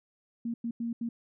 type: tone bursts at uneven times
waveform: sine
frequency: 233.1 Hz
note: A#3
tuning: in tune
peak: -30 dBFS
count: 4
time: 0.45-0.54 / 0.64-0.71 / 0.8-0.93 / 1.01-1.09 s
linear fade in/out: 5 ms
effects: none